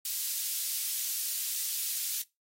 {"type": "high-pass noise", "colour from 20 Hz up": "white", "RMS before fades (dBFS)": -33, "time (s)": [0.05, 2.22], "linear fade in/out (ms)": 2, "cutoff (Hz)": 4000, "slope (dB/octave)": 12, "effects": ["noise-tail reverb RT60 0.2 s tail -20 dB re dry", "AAC 48 kbps"]}